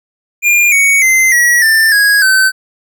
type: tone with pitch steps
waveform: square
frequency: 2407 / 2233 / 2071 / 1921.5 / 1782.5 / 1653.6 / 1533.9 Hz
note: D7 / C#7 / C7 / B6 / A6 / G#6 / G6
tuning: +42 / +12 / -18 / -48 / +22 / -8 / -38 cents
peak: -7 dBFS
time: 0.42-2.52 s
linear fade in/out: 50 ms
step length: 300 ms
effects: none